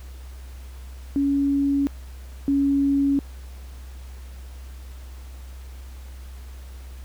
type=tone pair in turn; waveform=sine; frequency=280 / 278.9 Hz; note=C#4 / C#4; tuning=+18 / +11 cents; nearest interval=unison; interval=7 cents; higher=first; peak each=-18 / -17 dBFS; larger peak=second; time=1.16-1.87 / 2.48-3.19 s; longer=neither; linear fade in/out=0 ms; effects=added 64 Hz sine -36 dBFS peak until 7.04 s + pink hiss -51 dBFS RMS until 7.04 s